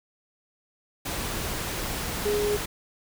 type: tone in noise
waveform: sine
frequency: 415.3 Hz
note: G#4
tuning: in tune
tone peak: -23 dBFS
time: 2.25-2.57 s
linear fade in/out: 10 ms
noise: pink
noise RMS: -31 dBFS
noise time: 1.05-2.66 s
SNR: +5 dB
effects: none